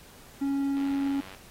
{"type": "tone", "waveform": "triangle", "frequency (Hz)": 277.2, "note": "C#4", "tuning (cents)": 0, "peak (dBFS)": -23, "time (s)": [0.41, 1.21], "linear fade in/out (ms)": 10}
{"type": "click train", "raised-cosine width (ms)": 0.3, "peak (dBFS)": -29, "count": 56, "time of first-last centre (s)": [0.77, 1.348], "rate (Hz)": 95.2}
{"effects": ["pink hiss -52 dBFS RMS until 1.5 s", "AAC 48 kbps"]}